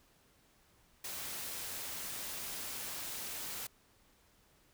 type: noise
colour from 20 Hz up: white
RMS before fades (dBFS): -42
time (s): 1.04-3.67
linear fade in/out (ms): 5
effects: pink hiss -68 dBFS RMS until 4.73 s